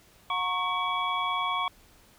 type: tone cluster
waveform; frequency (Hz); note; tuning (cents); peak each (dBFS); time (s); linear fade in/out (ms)
sine; 724 / 930 / 1100 / 2284 / 3345; F#5 / A#5 / C#6 / D7 / G#7; -38 / -4 / -14 / -49 / +12; -36 / -35 / -28 / -35 / -35; 0.3-1.68; 2
effects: pink hiss -58 dBFS RMS until 2.18 s